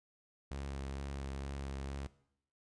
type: tone with vibrato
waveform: sawtooth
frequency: 68.6 Hz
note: C#2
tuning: 17 cents flat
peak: -36 dBFS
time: 0.51-2.07 s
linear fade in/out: 0 ms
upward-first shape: sine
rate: 2.2 Hz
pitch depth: 19 cents each way
effects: noise-tail reverb RT60 0.7 s tail -18 dB re dry + resampled to 22050 Hz